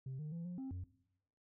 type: tone with pitch steps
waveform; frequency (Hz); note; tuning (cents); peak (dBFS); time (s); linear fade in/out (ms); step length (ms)
sine; 132 / 152.4 / 168.6 / 177.7 / 265.2 / 90.5; C3 / D#3 / E3 / F3 / C4 / F#2; +16 / -36 / +39 / +30 / +23 / -38; -39; 0.06-0.84; 5; 130
effects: noise-tail reverb RT60 0.8 s tail -20 dB re dry + tanh soft clip ceiling -40 dBFS